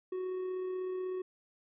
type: tone with amplitude modulation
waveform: triangle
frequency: 370 Hz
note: F#4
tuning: in tune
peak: -31 dBFS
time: 0.12-1.22 s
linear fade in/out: 5 ms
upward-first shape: sine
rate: 36.2 Hz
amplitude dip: 25%
effects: resampled to 8000 Hz